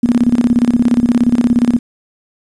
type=tone with tremolo; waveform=sine; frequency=240 Hz; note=B3; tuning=49 cents flat; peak=-6 dBFS; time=0.03-1.79 s; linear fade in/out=5 ms; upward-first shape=square; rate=17 Hz; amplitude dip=80%; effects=resampled to 24000 Hz + 7-bit